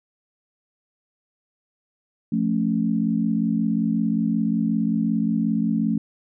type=chord; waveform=sine; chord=F augmented; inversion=none; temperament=equal; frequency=174.61 / 220 / 277.2 Hz; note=F3 / A3 / C#4; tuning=0 / 0 / 0 cents; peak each=-25 / -21 / -26 dBFS; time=2.32-5.98 s; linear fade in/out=5 ms; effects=none